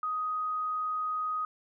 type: tone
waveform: sine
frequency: 1251 Hz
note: D#6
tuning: 9 cents sharp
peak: -29 dBFS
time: 0.03-1.45 s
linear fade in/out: 2 ms
effects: none

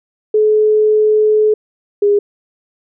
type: tone pair in turn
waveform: sine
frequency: 428.2 / 409 Hz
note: A4 / G#4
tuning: -47 / -26 cents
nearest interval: minor second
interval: 79 cents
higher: first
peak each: -8 dBFS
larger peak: neither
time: 0.34-1.54 / 2.02-2.19 s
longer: first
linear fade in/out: 5 ms
effects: none

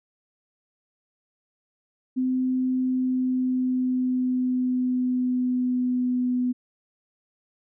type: tone with pitch glide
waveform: sine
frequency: 256.6 to 249.2 Hz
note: C4 to B3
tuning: -34 to +16 cents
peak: -21 dBFS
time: 2.16-6.53 s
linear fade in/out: 20 ms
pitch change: -50 cents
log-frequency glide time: 2.78-6.3 s
effects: none

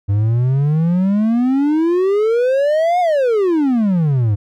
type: exponential two-way sweep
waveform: triangle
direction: up then down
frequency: 98 to 732 to 98 Hz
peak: -10 dBFS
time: 0.08-4.36 s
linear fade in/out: 20 ms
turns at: 3 s
effects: none

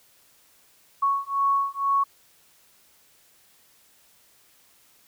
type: beating tone pair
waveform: sine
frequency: 1108 / 1110.1 Hz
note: C#6 / C#6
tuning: -1 / +2 cents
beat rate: 2.1 Hz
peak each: -24 dBFS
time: 1.02-2.04 s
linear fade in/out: 10 ms
effects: white hiss -59 dBFS RMS until 5.07 s

